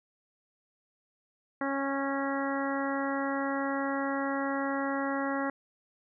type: harmonic tone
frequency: 275.3 Hz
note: C#4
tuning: 12 cents flat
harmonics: 1 / 2 / 3 / 4 / 5 / 6 / 7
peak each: -32 / -35 / -37 / -38 / -39 / -40 / -40 dBFS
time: 1.61-5.5 s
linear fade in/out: 2 ms
effects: none